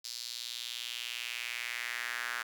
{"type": "tone with high-pass filter sweep", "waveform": "sawtooth", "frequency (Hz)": 120, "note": "B2", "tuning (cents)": -49, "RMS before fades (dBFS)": -39, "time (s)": [0.04, 2.43], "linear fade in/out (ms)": 10, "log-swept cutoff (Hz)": [4700, 1500], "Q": 3, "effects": []}